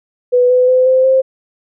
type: tone with pitch steps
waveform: sine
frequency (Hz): 494.6 / 502.4 / 510.3 / 518.3 / 526.4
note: B4 / B4 / C5 / C5 / C5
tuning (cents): +3 / +30 / -43 / -16 / +10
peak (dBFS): -7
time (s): 0.32-1.22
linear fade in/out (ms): 20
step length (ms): 180
effects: none